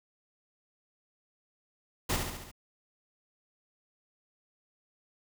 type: noise with echo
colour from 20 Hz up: pink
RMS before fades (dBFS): -29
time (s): 2.09-2.17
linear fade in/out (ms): 10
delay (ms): 69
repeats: 5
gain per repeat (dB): -4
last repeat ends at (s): 2.515
effects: none